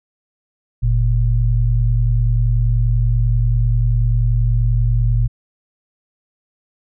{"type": "tone pair together", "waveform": "sine", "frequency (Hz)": [46.25, 116.54], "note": ["F#1", "A#2"], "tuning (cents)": [0, 0], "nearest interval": "octave + major third", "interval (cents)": 1600, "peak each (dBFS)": -15, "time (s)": [0.82, 5.28], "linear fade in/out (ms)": 20, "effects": []}